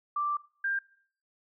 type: tone pair in turn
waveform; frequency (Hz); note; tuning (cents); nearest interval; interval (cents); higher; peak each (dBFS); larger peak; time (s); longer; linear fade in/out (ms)
sine; 1174.7 / 1593.1; D6 / G6; 0 / +28; perfect fourth; 528; second; -27; neither; 0.16-0.37 / 0.64-0.79; first; 5
effects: noise-tail reverb RT60 0.5 s tail -20 dB re dry